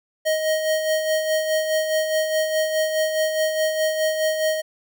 square tone with tremolo, 627 Hz, D#5, 13 cents sharp, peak -18 dBFS, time 0.25-4.62 s, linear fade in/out 20 ms, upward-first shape sine, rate 4.8 Hz, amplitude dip 50%, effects none

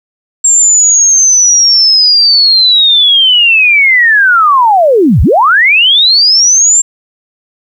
sine linear two-way sweep, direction down then up, 7459 to 50.6 to 7459 Hz, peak -3 dBFS, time 0.44-6.82 s, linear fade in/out 10 ms, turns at 5.22 s, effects 7-bit

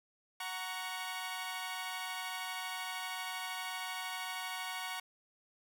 15% pulse chord, F# major, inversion none, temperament equal with one note detuned, 740 / 932.3 / 1116.4 Hz, F#5 / A#5 / C#6, 0 / 0 / +12 cents, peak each -36 / -37 / -37 dBFS, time 0.4-5 s, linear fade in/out 5 ms, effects none

